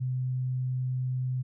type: tone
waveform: sine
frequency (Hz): 127.9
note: C3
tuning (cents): -39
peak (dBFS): -27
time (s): 0-1.43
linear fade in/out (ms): 20
effects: none